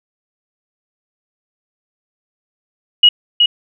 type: tone with echo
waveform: sine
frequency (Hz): 2900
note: F#7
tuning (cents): -35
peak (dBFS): -3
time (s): 3.03-3.09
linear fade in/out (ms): 5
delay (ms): 370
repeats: 1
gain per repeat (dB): -4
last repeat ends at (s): 3.46
effects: none